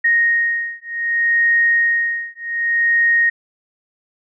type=beating tone pair; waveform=sine; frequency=1864.7 / 1865.35 Hz; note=A#6 / A#6; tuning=0 / +1 cents; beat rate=0.65 Hz; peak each=-17 dBFS; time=0.04-3.3 s; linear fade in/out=10 ms; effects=none